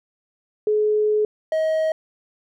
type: tone pair in turn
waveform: sine / triangle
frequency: 424.7 / 633.4 Hz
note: G#4 / D#5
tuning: +39 / +31 cents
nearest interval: perfect fifth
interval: 692 cents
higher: second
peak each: -16 dBFS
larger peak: neither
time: 0.67-1.25 / 1.52-1.92 s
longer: first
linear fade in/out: 2 ms
effects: none